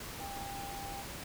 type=tone in noise; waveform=sine; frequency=796 Hz; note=G5; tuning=26 cents sharp; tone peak=-42 dBFS; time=0.2-1.02 s; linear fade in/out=5 ms; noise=pink; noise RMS=-44 dBFS; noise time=0-1.24 s; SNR=-1 dB; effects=none